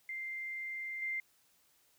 sine tone with level steps, 2093 Hz, C7, in tune, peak -38 / -34 dBFS, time 0.09-1.2 s, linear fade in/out 2 ms, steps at 1.02 s, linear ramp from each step 2 ms, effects white hiss -70 dBFS RMS until 1.98 s

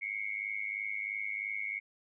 sine tone with amplitude modulation, 2190 Hz, C#7, 22 cents flat, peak -30 dBFS, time 0.01-1.8 s, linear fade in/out 20 ms, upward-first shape sine, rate 103 Hz, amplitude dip 90%, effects none

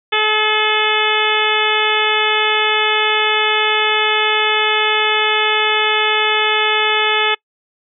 harmonic tone with a mistuned harmonic, 429.2 Hz, A4, 43 cents flat, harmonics 1 / 2 / 3 / 4 / 5 / 6 / 7 / 8, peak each -21 / -21 / -21 / -21 / -21 / -21 / -21 / -21 dBFS, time 0.12-7.35 s, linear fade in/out 10 ms, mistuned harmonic 8, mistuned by +20 cents, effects noise-tail reverb RT60 0.1 s tail -26 dB re dry

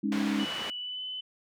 sine chord, Ab suspended fourth, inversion none, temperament equal, 207.7 / 277.2 / 311.1 Hz, Ab3 / Db4 / Eb4, 0 / 0 / 0 cents, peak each -29 / -31 / -33 dBFS, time 0.03-0.45 s, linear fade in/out 10 ms
white band-pass noise, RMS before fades -38 dBFS, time 0.12-0.7 s, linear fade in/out 0 ms, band 130 to 2600 Hz, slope 12 dB/octave
sine tone with pitch glide, 2960 to 3020 Hz, F#7 to F#7, 0 to +35 cents, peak -34 dBFS, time 0.39-1.21 s, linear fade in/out 10 ms, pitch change +35 cents, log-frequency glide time 0.78-1.02 s
effects none

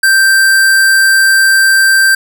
square tone, 1568 Hz, G6, in tune, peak -6 dBFS, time 0.03-2.15 s, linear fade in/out 5 ms, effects none

